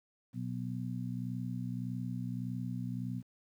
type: harmonic tone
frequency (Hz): 61.7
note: B1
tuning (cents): -1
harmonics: 2 / 3 / 4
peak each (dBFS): -38 / -40 / -41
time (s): 0.33-3.23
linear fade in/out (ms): 50
effects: 11-bit